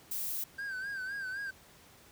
violet noise, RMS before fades -36 dBFS, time 0.11-0.44 s, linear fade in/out 5 ms
triangle tone with vibrato, 1571 Hz, G6, 3 cents sharp, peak -34 dBFS, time 0.58-1.51 s, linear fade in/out 10 ms, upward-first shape sine, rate 3.9 Hz, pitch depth 78 cents each way
effects pink hiss -58 dBFS RMS until 2.11 s + high-pass 60 Hz 12 dB/octave

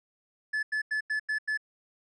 triangle tone bursts, 1727 Hz, A6, 33 cents flat, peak -25 dBFS, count 6, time 0.53-1.575 s, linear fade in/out 10 ms, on 100 ms, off 89 ms, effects resampled to 22050 Hz

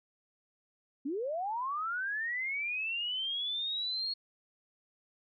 sine linear sweep, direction up, 254.4 to 4328 Hz, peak -32 dBFS, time 1.05-4.14 s, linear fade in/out 10 ms, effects none

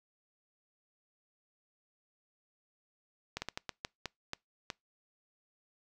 slowing click train, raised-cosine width 0.2 ms, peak -19 dBFS, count 9, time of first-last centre 3.37-4.702 s, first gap 50 ms, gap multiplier 1.33, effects noise-tail reverb RT60 0.2 s tail -26 dB re dry

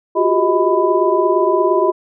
sine tone cluster, 353.1 / 370.3 / 399 / 631 / 996 Hz, F4 / F#4 / G4 / D#5 / B5, +19 / +1 / +31 / +24 / +14 cents, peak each -18 dBFS, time 0.15-1.92 s, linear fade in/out 20 ms, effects none

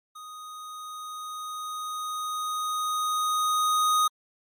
square tone with level ramp, 1244.5 Hz, D#6, in tune, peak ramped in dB -41 to -20 dBFS, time 0.15-4.08 s, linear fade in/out 10 ms, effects MP3 64 kbps

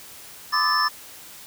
sine tone cluster, 1014 / 1187 / 1276 / 1749 / 5300 Hz, B5 / D6 / D#6 / A6 / E8, +45 / +18 / +43 / -11 / +9 cents, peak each -26 / -23 / -28 / -24 / -24 dBFS, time 0.52-0.89 s, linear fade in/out 20 ms, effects white hiss -43 dBFS RMS until 1.46 s

